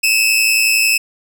sawtooth tone pair together, 2550 / 2661 Hz, D#7 / E7, +42 / +16 cents, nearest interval minor second, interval 74 cents, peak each -11 dBFS, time 0.03-0.98 s, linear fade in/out 10 ms, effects none

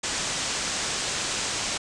white low-pass noise, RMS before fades -29 dBFS, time 0.03-1.78 s, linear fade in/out 10 ms, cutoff 8200 Hz, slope 48 dB/octave, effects resampled to 24000 Hz

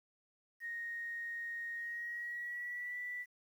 sine tone with pitch glide, 1864.7 to 1967.6 Hz, A#6 to B6, 0 to -7 cents, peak -39 dBFS, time 0.6-3.26 s, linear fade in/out 50 ms, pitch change +93 cents, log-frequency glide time 1.75-2.98 s, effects 11-bit

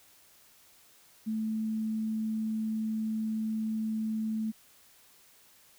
sine tone, 219.2 Hz, A3, 6 cents flat, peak -29 dBFS, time 1.26-4.52 s, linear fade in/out 20 ms, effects white hiss -60 dBFS RMS until 5.78 s

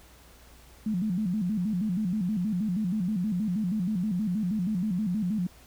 sine tone with vibrato, 196 Hz, G3, in tune, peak -25 dBFS, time 0.86-5.47 s, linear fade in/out 5 ms, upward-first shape square, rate 6.3 Hz, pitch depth 170 cents each way, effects added 60 Hz sine -55 dBFS peak until 5.66 s + pink hiss -55 dBFS RMS until 5.66 s

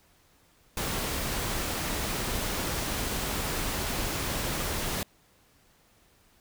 pink noise, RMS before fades -31 dBFS, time 0.77-5.03 s, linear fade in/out 2 ms, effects pink hiss -63 dBFS RMS until 6.4 s

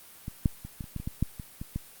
clicks, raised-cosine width 5 ms, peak -22 / -10 / -27 / -23 / -30 / -21 / -24 / -19 / -12 / -25 / -23 / -18 dBFS, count 12, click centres 0.281 / 0.458 / 0.65 / 0.808 / 0.841 / 0.963 / 1 / 1.075 / 1.226 / 1.398 / 1.615 / 1.76 s, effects white hiss -51 dBFS RMS until 2 s + Opus 32 kbps

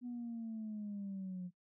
sine linear sweep, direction down, 246.9 to 177.1 Hz, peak -39 dBFS, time 0.01-1.51 s, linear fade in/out 50 ms, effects noise-tail reverb RT60 0.1 s tail -25 dB re dry + tanh soft clip ceiling -37 dBFS

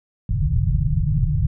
white low-pass noise, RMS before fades -19 dBFS, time 0.29-1.47 s, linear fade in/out 5 ms, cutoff 160 Hz, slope 96 dB/octave, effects none

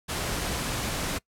pink noise, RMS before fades -30 dBFS, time 0.08-1.19 s, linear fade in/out 20 ms, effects noise-tail reverb RT60 0.1 s tail -23 dB re dry + low-pass 12000 Hz 12 dB/octave

